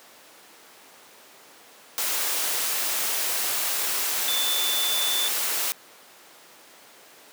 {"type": "tone in noise", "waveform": "sine", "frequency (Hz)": 3520, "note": "A7", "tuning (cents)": 0, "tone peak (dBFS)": -25, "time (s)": [4.28, 5.28], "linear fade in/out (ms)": 0, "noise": "white", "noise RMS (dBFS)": -26, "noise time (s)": [1.98, 5.72], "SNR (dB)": -2, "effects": ["pink hiss -49 dBFS RMS until 7.32 s", "high-pass 400 Hz 12 dB/octave"]}